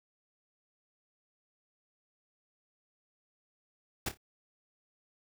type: noise with echo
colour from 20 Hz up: pink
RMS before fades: -33 dBFS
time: 4.06-4.09 s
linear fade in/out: 5 ms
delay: 28 ms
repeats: 3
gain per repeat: -11 dB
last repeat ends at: 4.174 s
effects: none